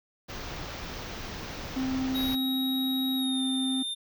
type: band-stop noise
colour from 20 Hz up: pink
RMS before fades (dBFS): -38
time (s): 0.28-2.36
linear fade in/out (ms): 20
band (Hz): 6300 to 16000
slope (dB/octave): 48
type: tone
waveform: triangle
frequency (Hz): 261.6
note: C4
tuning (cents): 0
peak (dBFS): -25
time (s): 1.76-3.83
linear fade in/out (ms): 10
type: tone with pitch glide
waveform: square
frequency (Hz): 3805 to 3612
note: A#7 to A7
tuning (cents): +35 to +45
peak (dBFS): -31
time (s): 2.14-3.95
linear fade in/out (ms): 20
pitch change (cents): -90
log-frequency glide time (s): 3.16-3.42
effects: none